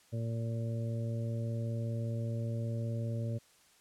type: harmonic tone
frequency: 114.9 Hz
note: A#2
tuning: 25 cents flat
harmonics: 1 / 2 / 3 / 4 / 5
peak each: -33 / -42 / -49 / -48 / -45 dBFS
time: 0.12-3.39 s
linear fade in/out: 20 ms
effects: white hiss -64 dBFS RMS until 3.8 s + low-pass 10000 Hz 12 dB/octave